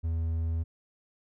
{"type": "tone", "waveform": "triangle", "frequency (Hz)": 81.9, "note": "E2", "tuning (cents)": -11, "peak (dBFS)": -25, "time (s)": [0.03, 0.64], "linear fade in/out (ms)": 20, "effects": []}